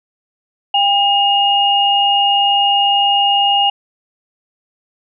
sine tone pair together, 800 / 2851 Hz, G5 / F7, +35 / +35 cents, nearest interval octave + minor seventh, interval 2200 cents, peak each -13 / -13 dBFS, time 0.74-3.7 s, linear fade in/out 5 ms, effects none

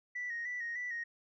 sine tone with vibrato, 1919 Hz, A#6, 50 cents sharp, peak -35 dBFS, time 0.15-1.04 s, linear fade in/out 10 ms, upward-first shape square, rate 3.3 Hz, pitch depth 45 cents each way, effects tanh soft clip ceiling -32 dBFS

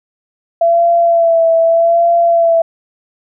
sine tone with vibrato, 671 Hz, E5, 31 cents sharp, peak -7 dBFS, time 0.61-2.62 s, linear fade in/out 5 ms, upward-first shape sine, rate 0.82 Hz, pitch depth 32 cents each way, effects none

